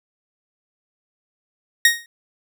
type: tone with exponential decay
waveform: sawtooth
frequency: 1869 Hz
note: A#6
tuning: 4 cents sharp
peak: -4 dBFS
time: 1.85-2.06 s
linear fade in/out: 2 ms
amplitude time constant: 44 ms
effects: none